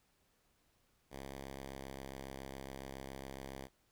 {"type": "tone with pitch glide", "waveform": "5% pulse", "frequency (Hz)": [67.9, 67.2], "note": ["C#2", "C2"], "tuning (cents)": [-35, 47], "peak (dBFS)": -34, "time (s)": [1.1, 3.69], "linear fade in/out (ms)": 50, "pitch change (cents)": -18, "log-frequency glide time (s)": [1.41, 1.99], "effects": ["pink hiss -75 dBFS RMS until 3.91 s"]}